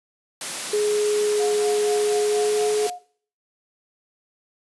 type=high-pass noise; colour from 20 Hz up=white; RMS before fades=-29 dBFS; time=0.41-2.9 s; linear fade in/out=2 ms; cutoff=160 Hz; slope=24 dB/octave
type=tone with pitch glide; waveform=sine; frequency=418.8 to 423.2 Hz; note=G#4 to G#4; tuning=+15 to +33 cents; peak=-18 dBFS; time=0.73-2.87 s; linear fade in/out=5 ms; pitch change=+18 cents; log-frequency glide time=2.23-2.66 s
type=tone with tremolo; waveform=sine; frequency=716 Hz; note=F5; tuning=43 cents sharp; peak=-27 dBFS; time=1.39-2.99 s; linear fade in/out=10 ms; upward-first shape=triangle; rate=4.2 Hz; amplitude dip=95%
effects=noise-tail reverb RT60 0.5 s tail -22 dB re dry + resampled to 24000 Hz